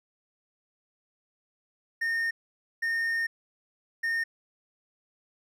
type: tone bursts at uneven times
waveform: triangle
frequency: 1832 Hz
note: A#6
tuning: 31 cents flat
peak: -24 dBFS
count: 3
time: 2.01-2.31 / 2.82-3.27 / 4.03-4.24 s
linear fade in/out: 10 ms
effects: none